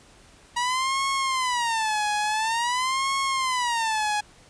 sawtooth tone with vibrato, 955 Hz, A#5, 42 cents sharp, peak -19 dBFS, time 0.56-4.21 s, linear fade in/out 10 ms, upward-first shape sine, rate 0.48 Hz, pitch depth 230 cents each way, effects pink hiss -53 dBFS RMS until 4.49 s + resampled to 22050 Hz

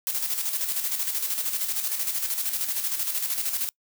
blue noise with tremolo, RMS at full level -26 dBFS, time 0.07-3.69 s, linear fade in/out 0 ms, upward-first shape square, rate 13 Hz, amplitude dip 50%, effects noise-tail reverb RT60 0.1 s tail -26 dB re dry

